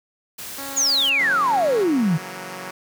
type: noise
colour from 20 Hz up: white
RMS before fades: -34 dBFS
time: 0.38-1.1 s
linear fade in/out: 10 ms
type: tone with vibrato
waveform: 10% pulse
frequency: 275.1 Hz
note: C#4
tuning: 13 cents flat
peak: -24 dBFS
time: 0.58-1.84 s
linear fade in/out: 5 ms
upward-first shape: triangle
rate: 3.9 Hz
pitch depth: 10 cents each way
type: exponential sweep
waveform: sine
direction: down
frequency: 7060 to 148.4 Hz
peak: -16 dBFS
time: 0.76-2.18 s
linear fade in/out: 20 ms
type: chord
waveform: 5% pulse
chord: F# dominant seventh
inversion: second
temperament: equal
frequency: 138.59 / 164.81 / 185 / 233.1 Hz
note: C#3 / E3 / F#3 / A#3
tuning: 0 / 0 / 0 / 0 cents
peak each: -29 / -28 / -23 / -28 dBFS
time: 1.19-2.71 s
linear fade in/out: 5 ms
effects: none